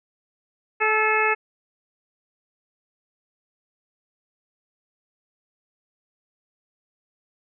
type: harmonic tone with a mistuned harmonic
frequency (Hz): 432.5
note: A4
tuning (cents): -30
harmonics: 1 / 2 / 3 / 4 / 5 / 6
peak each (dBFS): -25 / -25 / -25 / -25 / -25 / -25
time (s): 0.8-1.35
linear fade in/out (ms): 20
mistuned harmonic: 3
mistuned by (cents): +23
effects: none